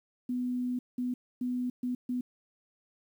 sine tone bursts at uneven times, 248.6 Hz, B3, 12 cents sharp, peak -29 dBFS, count 5, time 0.29-0.79 / 0.98-1.14 / 1.41-1.7 / 1.83-1.95 / 2.09-2.21 s, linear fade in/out 5 ms, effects 10-bit

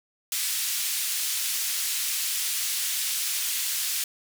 white band-pass noise, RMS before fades -28 dBFS, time 0.32-4.04 s, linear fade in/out 2 ms, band 2400 to 14000 Hz, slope 12 dB/octave, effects none

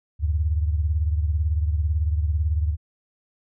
sine beating tone pair, 75 / 93 Hz, D2 / F#2, +37 / +9 cents, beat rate 18 Hz, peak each -20 / -27 dBFS, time 0.19-2.77 s, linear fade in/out 50 ms, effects none

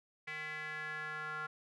square tone with band-pass filter sweep, 154 Hz, D#3, 17 cents flat, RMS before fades -42 dBFS, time 0.27-1.47 s, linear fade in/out 10 ms, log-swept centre 2100 to 1400 Hz, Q 5.2, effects none

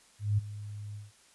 sine tone with ADSR envelope, 103.83 Hz, G#2, in tune, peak -22 dBFS, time 0.19-1.12 s, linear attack 190 ms, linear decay 17 ms, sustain -16 dB, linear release 170 ms, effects white hiss -61 dBFS RMS until 1.34 s + resampled to 24000 Hz

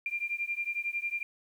sine beating tone pair, 2382 / 2393 Hz, D7 / D7, +24 / +32 cents, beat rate 11 Hz, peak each -34 / -34 dBFS, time 0.06-1.23 s, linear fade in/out 2 ms, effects 10-bit

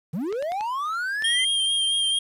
triangle linear sweep, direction up, 138.59 to 2093 Hz, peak -23 dBFS, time 0.13-1.45 s, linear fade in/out 10 ms
clicks, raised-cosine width 0.2 ms, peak -20 dBFS, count 5, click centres 0.326 / 0.425 / 0.52 / 0.609 / 1.223 s
square tone with vibrato, 3200 Hz, G7, 35 cents sharp, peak -21 dBFS, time 1.24-2.19 s, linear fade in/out 5 ms, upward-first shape sine, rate 4.5 Hz, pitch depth 26 cents each way
effects resampled to 32000 Hz + 9-bit

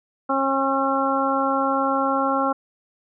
harmonic tone, 270.9 Hz, C#4, 40 cents flat, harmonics 1 / 2 / 3 / 4 / 5, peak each -25 / -25 / -25 / -25 / -25 dBFS, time 0.29-2.53 s, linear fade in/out 10 ms, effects none

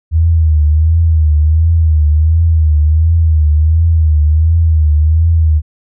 sine tone with vibrato, 79 Hz, D#2, 27 cents sharp, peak -6 dBFS, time 0.11-5.62 s, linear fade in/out 50 ms, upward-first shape triangle, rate 1.4 Hz, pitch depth 99 cents each way, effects none

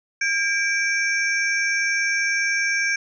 square ring-modulated tone, 1967 Hz, B6, 7 cents flat, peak -17 dBFS, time 0.21-2.96 s, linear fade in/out 5 ms, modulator 354 Hz, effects resampled to 16000 Hz

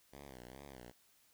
5% pulse tone with vibrato, 65.41 Hz, C2, in tune, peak -40 dBFS, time 0.12-0.92 s, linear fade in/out 20 ms, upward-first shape sine, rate 2.4 Hz, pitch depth 150 cents each way, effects white hiss -70 dBFS RMS until 1.33 s

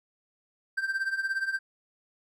triangle tone with tremolo, 1568 Hz, G6, in tune, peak -22 dBFS, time 0.77-1.59 s, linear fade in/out 10 ms, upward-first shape triangle, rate 17 Hz, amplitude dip 85%, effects none

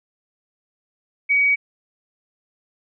sine tone, 2261 Hz, C#7, 34 cents sharp, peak -14 dBFS, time 1.29-1.56 s, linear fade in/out 20 ms, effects none

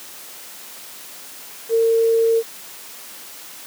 sine tone with quantisation, 455.1 Hz, A#4, 42 cents flat, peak -13 dBFS, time 1.69-2.43 s, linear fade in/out 50 ms, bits 7, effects white hiss -38 dBFS RMS until 3.66 s + high-pass 200 Hz 12 dB/octave

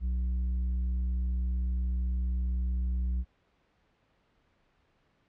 sine tone with tanh clipping, 61.74 Hz, B1, in tune, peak -28 dBFS, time 0-3.25 s, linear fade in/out 50 ms, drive 5 dB, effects pink hiss -70 dBFS RMS until 5.28 s + low-pass 3000 Hz 12 dB/octave

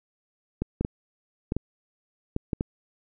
clicks, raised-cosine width 3 ms, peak -13 dBFS, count 8, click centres 0.62 / 0.81 / 0.849 / 1.521 / 1.566 / 2.364 / 2.532 / 2.609 s, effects none

